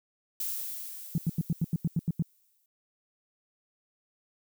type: noise with exponential decay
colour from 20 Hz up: violet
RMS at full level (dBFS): -32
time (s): 0.4-2.66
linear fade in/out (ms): 2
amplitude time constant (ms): 490
type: tone bursts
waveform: sine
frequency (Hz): 164.81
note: E3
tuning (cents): 0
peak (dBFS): -23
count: 10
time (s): 1.15-2.224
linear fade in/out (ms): 2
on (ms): 30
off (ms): 86
effects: none